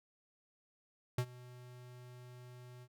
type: tone with ADSR envelope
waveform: square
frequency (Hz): 124.1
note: B2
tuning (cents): +9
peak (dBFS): -30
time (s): 1.18-2.88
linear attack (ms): 4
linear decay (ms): 66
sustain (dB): -22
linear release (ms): 54
effects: none